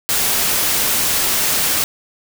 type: noise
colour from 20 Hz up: white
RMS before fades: -17 dBFS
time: 0.09-1.84 s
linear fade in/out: 0 ms
effects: none